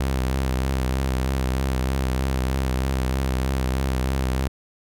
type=tone with vibrato; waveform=sawtooth; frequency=65.41 Hz; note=C2; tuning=in tune; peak=-17 dBFS; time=0-4.48 s; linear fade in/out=5 ms; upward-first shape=triangle; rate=3.2 Hz; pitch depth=54 cents each way; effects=none